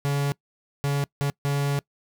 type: tone bursts at uneven times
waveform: 45% pulse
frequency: 141.6 Hz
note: C#3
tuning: 37 cents sharp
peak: -22 dBFS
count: 4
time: 0.05-0.32 / 0.84-1.04 / 1.21-1.3 / 1.45-1.79 s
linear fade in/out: 0 ms
effects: noise-tail reverb RT60 0.1 s tail -24 dB re dry